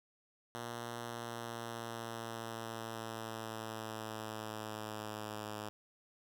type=tone with pitch glide; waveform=5% pulse; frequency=118 to 106.35 Hz; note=A#2 to G#2; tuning=+22 to +42 cents; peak=-30 dBFS; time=0.55-5.69 s; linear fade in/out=0 ms; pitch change=-180 cents; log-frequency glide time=0.99-5.5 s; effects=none